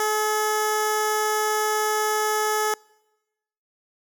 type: tone with notch filter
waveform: 10% pulse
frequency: 427.8 Hz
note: A4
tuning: 49 cents flat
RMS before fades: -23 dBFS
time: 0-2.74 s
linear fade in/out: 2 ms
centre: 2500 Hz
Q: 1.3
effects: noise-tail reverb RT60 1.0 s tail -26 dB re dry